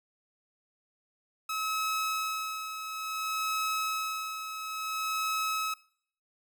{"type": "tone with tremolo", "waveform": "sawtooth", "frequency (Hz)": 1287, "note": "E6", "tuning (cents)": -42, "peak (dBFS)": -25, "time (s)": [1.49, 5.74], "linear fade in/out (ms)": 5, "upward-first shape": "sine", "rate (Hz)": 0.58, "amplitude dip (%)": 60, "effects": ["noise-tail reverb RT60 0.6 s tail -21 dB re dry"]}